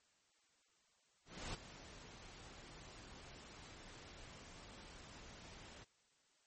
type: noise with ADSR envelope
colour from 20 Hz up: pink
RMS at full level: -44 dBFS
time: 1.25-5.85 s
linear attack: 290 ms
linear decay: 12 ms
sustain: -12 dB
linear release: 25 ms
effects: white hiss -75 dBFS RMS until 6.46 s + MP3 32 kbps